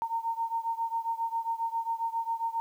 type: beating tone pair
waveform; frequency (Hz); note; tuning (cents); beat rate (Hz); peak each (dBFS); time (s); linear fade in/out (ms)
sine; 913 / 920.4; A#5 / A#5; -36 / -22; 7.4; -31 / -33; 0.02-2.6; 0
effects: 10-bit